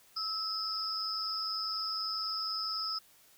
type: tone cluster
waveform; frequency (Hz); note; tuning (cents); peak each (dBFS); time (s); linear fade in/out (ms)
sine; 1300 / 4962 / 5170; E6 / D#8 / E8; -24 / -6 / -34; -39 / -37 / -36; 0.16-2.99; 10
effects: white hiss -62 dBFS RMS until 3.37 s